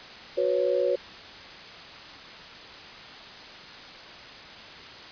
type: chord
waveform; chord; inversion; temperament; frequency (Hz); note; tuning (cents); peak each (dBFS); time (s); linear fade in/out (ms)
sine; F# suspended fourth; none; equal with one note detuned; 367.2 / 493.9 / 554.4; F#4 / B4 / C#5; -13 / 0 / 0; -28 / -26 / -25; 0.37-0.96; 10
effects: white hiss -43 dBFS RMS until 5.11 s + resampled to 11025 Hz